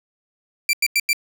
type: tone bursts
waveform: sawtooth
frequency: 2349 Hz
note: D7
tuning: in tune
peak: -12 dBFS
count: 4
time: 0.69-1.131 s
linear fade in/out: 2 ms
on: 42 ms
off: 91 ms
effects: none